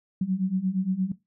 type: beating tone pair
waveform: sine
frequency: 182.9 / 191.5 Hz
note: F#3 / G3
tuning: -20 / -40 cents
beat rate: 8.6 Hz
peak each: -26 dBFS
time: 0.21-1.12 s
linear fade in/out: 5 ms
effects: noise-tail reverb RT60 0.2 s tail -17 dB re dry